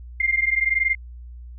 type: tone pair together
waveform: sine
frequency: 2093 / 2114 Hz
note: C7 / C7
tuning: 0 / +17 cents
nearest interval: unison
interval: 17 cents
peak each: -21 dBFS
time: 0.2-0.95 s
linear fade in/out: 5 ms
effects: added 60 Hz sine -36 dBFS peak until 1.58 s